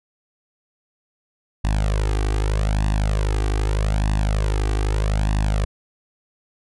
sawtooth tone with flanger, 51.91 Hz, G#1, in tune, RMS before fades -20 dBFS, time 1.64-5.65 s, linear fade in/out 5 ms, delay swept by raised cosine 1.1 to 2.6 ms, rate 0.81 Hz, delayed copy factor +1, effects resampled to 24000 Hz

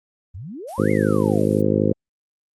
sine exponential two-way sweep, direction up then down, 78 to 2217 to 373 Hz, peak -31 dBFS, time 0.34-1.6 s, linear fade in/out 10 ms, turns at 0.91 s
blue noise, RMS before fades -42 dBFS, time 0.67-1.62 s, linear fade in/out 20 ms
harmonic tone, 52 Hz, G#1, 3 cents sharp, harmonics 2 / 3 / 4 / 5 / 6 / 7 / 8 / 9 / 10, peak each -25 / -25 / -22 / -25 / -24 / -25 / -26 / -25 / -25 dBFS, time 0.78-1.93 s, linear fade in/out 5 ms
effects Opus 32 kbps

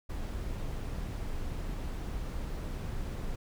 brown noise, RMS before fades -36 dBFS, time 0.09-3.36 s, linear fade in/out 10 ms, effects none

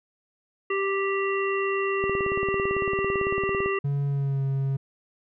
harmonic tone, 392 Hz, G4, in tune, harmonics 1 / 3 / 5 / 7, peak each -25 / -30 / -32 / -33 dBFS, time 0.7-3.79 s, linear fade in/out 5 ms
click train, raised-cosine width 2 ms, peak -19 dBFS, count 30, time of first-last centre 2.04-3.66 s, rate 17.9 Hz
triangle tone with pitch glide, 141.3 to 136.17 Hz, C#3 to C#3, +34 to -31 cents, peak -21 dBFS, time 3.84-4.77 s, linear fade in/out 10 ms, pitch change -65 cents, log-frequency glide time 4.07-4.43 s
effects none

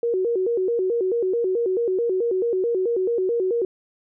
sine tone with vibrato, 418.9 Hz, G#4, 15 cents sharp, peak -19 dBFS, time 0.03-3.65 s, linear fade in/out 2 ms, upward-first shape square, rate 4.6 Hz, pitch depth 200 cents each way, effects none

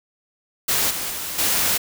white noise with level steps, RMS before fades -20 / -27 / -29 / -20 dBFS, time 0.68-1.78 s, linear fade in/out 10 ms, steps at 0.9 / 1.1 / 1.38 s, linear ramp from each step 10 ms, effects none

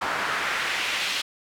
pink noise with band-pass filter sweep, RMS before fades -27 dBFS, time 0.01-1.22 s, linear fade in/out 10 ms, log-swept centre 1200 to 3200 Hz, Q 1.5, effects none

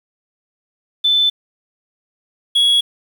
sine / triangle tone pair in turn, 3520 / 3342 Hz, A7 / G#7, 0 / +10 cents, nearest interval minor second, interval 90 cents, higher first, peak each -11 / -9 dBFS, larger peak second, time 1.04-1.3 / 2.55-2.81 s, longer neither, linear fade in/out 10 ms, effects 7-bit

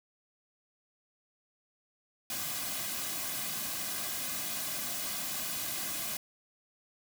white noise with comb filter, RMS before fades -36 dBFS, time 2.3-6.17 s, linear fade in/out 2 ms, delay 2.2 ms, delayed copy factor -0.65, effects none

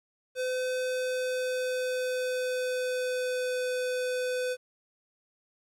square tone with pitch glide, 509 to 502.9 Hz, C5 to B4, -48 to +31 cents, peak -29 dBFS, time 0.35-4.57 s, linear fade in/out 50 ms, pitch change -21 cents, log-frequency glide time 0.82-3.62 s, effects low-pass 11000 Hz 12 dB/octave + 11-bit

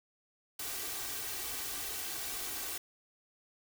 white noise with comb filter, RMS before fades -39 dBFS, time 0.59-2.78 s, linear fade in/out 5 ms, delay 2.6 ms, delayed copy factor +0.6, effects none

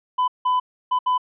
triangle tone bursts at uneven times, 1003 Hz, B5, 26 cents sharp, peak -15 dBFS, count 4, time 0.18-0.28 / 0.45-0.6 / 0.91-0.99 / 1.06-1.18 s, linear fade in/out 10 ms, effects resampled to 8000 Hz

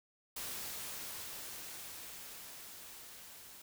white noise with level ramp, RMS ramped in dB -42 to -54 dBFS, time 0.36-3.62 s, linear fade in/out 5 ms, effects none

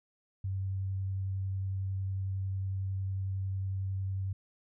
sine tone with vibrato, 96 Hz, G2, 36 cents flat, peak -31 dBFS, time 0.44-4.33 s, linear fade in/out 5 ms, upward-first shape triangle, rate 11 Hz, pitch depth 11 cents each way, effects none

